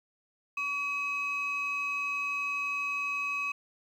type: tone pair together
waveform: sine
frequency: 1135 / 2548 Hz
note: C#6 / D#7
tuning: +41 / +41 cents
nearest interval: octave + major second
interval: 1400 cents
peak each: -34 / -29 dBFS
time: 0.57-3.52 s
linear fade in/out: 5 ms
effects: tanh soft clip ceiling -26 dBFS + 10-bit